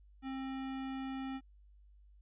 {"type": "tone", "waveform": "square", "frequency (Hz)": 265.9, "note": "C4", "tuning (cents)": 28, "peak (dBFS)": -39, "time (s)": [0.22, 1.41], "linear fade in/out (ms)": 50, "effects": ["added 50 Hz sine -58 dBFS peak until 2.21 s", "resampled to 8000 Hz"]}